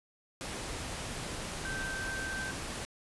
sine tone in noise, 1556 Hz, G6, 13 cents flat, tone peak -36 dBFS, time 1.65-2.51 s, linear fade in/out 0 ms, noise pink, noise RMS -39 dBFS, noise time 0.41-2.85 s, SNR 0 dB, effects resampled to 24000 Hz

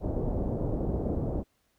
pink low-pass noise, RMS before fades -30 dBFS, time 0-1.44 s, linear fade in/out 50 ms, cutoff 620 Hz, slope 24 dB/octave, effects pink hiss -72 dBFS RMS until 1.78 s

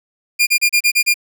sawtooth tone bursts, 2409 Hz, D7, 43 cents sharp, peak -7 dBFS, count 7, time 0.39-1.142 s, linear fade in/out 20 ms, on 80 ms, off 32 ms, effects none

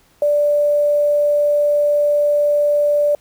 sine tone with quantisation, 586 Hz, D5, 4 cents flat, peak -12 dBFS, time 0.22-3.15 s, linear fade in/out 2 ms, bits 7, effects pink hiss -55 dBFS RMS until 3.2 s

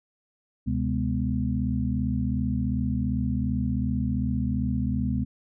sine tone cluster, 73.6 / 128.9 / 206.1 / 248.8 Hz, D2 / C3 / G#3 / B3, +4 / -26 / -13 / +13 cents, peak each -29 dBFS, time 0.66-5.25 s, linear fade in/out 20 ms, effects none

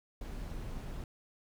brown noise with amplitude modulation, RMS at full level -39 dBFS, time 0.21-1.04 s, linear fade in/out 2 ms, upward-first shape sine, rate 213 Hz, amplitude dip 40%, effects none

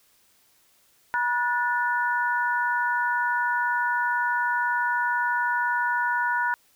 sine tone cluster, 963 / 1461 / 1757 Hz, B5 / F#6 / A6, -44 / -22 / -3 cents, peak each -25 / -25 / -31 dBFS, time 1.14-6.54 s, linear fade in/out 0 ms, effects white hiss -62 dBFS RMS until 6.75 s

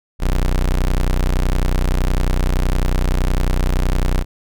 35% pulse tone, 30.83 Hz, B0, 2 cents flat, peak -12 dBFS, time 0.19-4.25 s, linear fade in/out 50 ms, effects none

